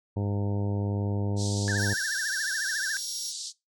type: harmonic tone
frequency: 101.3 Hz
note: G#2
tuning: 43 cents flat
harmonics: 1 / 2 / 3 / 4 / 5 / 6 / 7 / 8 / 9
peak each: -27 / -34 / -37 / -39 / -41 / -46 / -47 / -50 / -46 dBFS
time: 0.16-1.94 s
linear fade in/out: 10 ms
type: band-pass noise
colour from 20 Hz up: pink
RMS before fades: -37 dBFS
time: 1.36-3.53 s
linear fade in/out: 50 ms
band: 3900 to 8400 Hz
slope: 48 dB/octave
type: tone with vibrato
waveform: triangle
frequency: 1649 Hz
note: G#6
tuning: 13 cents flat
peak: -27 dBFS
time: 1.68-2.97 s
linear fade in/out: 0 ms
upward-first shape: triangle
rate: 14 Hz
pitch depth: 170 cents each way
type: tone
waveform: sawtooth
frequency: 5588 Hz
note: F8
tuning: in tune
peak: -32 dBFS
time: 1.76-3.34 s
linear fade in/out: 50 ms
effects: noise-tail reverb RT60 0.2 s tail -20 dB re dry